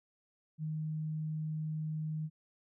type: tone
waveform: sine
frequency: 155.56 Hz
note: D#3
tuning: in tune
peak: -34 dBFS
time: 0.58-2.3 s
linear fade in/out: 50 ms
effects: none